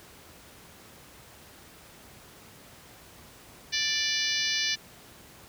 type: harmonic tone with a mistuned harmonic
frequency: 587.3 Hz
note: D5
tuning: in tune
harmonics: 3 / 4 / 5 / 6 / 7 / 8 / 9 / 10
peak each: -34 / -34 / -34 / -34 / -34 / -34 / -34 / -34 dBFS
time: 3.72-4.76 s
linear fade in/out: 20 ms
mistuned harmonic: 10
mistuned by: +22 cents
effects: pink hiss -51 dBFS RMS until 5.48 s + high-pass 60 Hz 12 dB/octave